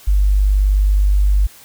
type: tone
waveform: sine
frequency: 49.57 Hz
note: G1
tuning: 20 cents sharp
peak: -10 dBFS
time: 0.07-1.47 s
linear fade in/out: 10 ms
effects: white hiss -43 dBFS RMS until 1.64 s